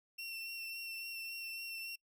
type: tone with vibrato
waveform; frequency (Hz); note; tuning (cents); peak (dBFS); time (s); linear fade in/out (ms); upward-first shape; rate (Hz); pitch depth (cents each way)
30% pulse; 2712; E7; +49; -39; 0.18-1.96; 10; sine; 3.6; 16
effects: noise-tail reverb RT60 0.1 s tail -24 dB re dry